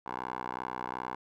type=tone with band-pass filter; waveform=10% pulse; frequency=62.7 Hz; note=B1; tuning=27 cents sharp; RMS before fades=-38 dBFS; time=0.06-1.15 s; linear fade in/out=5 ms; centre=980 Hz; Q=2.3; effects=none